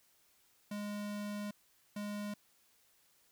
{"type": "tone bursts at uneven times", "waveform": "square", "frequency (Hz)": 206.5, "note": "G#3", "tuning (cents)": -10, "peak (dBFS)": -39, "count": 2, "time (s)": [[0.71, 1.51], [1.96, 2.34]], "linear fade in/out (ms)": 5, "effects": ["white hiss -70 dBFS RMS until 3.31 s"]}